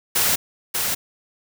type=noise with echo; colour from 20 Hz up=white; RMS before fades=-19 dBFS; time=0.15-0.36 s; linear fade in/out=10 ms; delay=590 ms; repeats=1; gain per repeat=-4 dB; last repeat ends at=0.95 s; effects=none

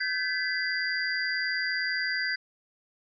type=tone cluster; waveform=sine; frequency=1538 / 1709 / 1994 / 4773 Hz; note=G6 / G#6 / B6 / D8; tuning=-33 / +49 / +16 / +27 cents; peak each=-31 / -34 / -32 / -33 dBFS; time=0-2.36 s; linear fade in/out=10 ms; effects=none

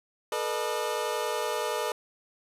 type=tone cluster; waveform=25% pulse; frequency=434.8 / 485.5 / 606 Hz; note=A4 / B4 / D#5; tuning=-21 / -30 / -46 cents; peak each=-29 dBFS; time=0.32-1.92 s; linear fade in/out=2 ms; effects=resampled to 32000 Hz

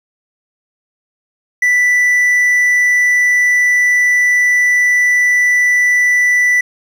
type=tone; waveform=triangle; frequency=1975.5 Hz; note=B6; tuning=in tune; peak=-7 dBFS; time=1.62-6.61 s; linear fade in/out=5 ms; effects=8-bit

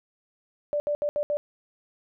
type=tone bursts at uneven times; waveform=sine; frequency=587.3 Hz; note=D5; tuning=in tune; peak=-23 dBFS; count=5; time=0.73-0.8 / 0.87-0.95 / 1.02-1.09 / 1.16-1.23 / 1.3-1.37 s; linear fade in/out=0 ms; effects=none

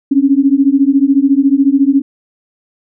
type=beating tone pair; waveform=sine; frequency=268.9 / 282.9 Hz; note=C4 / C#4; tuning=+47 / +35 cents; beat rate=14 Hz; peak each=-10 dBFS; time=0.11-2.02 s; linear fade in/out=10 ms; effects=none

